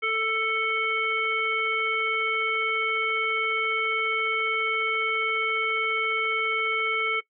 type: harmonic tone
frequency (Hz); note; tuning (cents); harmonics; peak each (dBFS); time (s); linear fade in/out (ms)
442.7; A4; +11; 1 / 3 / 5 / 7; -31 / -28 / -25 / -35; 0.02-7.21; 20
effects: noise-tail reverb RT60 0.1 s tail -19 dB re dry